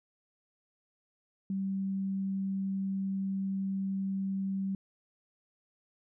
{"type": "tone", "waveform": "sine", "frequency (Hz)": 193.6, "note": "G3", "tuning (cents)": -21, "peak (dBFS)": -30, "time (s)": [1.5, 4.75], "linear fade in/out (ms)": 2, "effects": []}